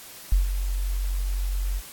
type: tone with ADSR envelope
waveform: sine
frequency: 45.98 Hz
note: F#1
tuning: 10 cents flat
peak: -14 dBFS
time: 0.32-1.82 s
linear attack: 4 ms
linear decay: 140 ms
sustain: -9 dB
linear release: 53 ms
effects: white hiss -43 dBFS RMS until 1.92 s + AAC 64 kbps